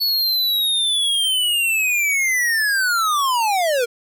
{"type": "linear sweep", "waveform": "square", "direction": "down", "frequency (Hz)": [4435, 456.6], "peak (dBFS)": -17, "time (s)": [0, 3.86], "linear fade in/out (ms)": 20, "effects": []}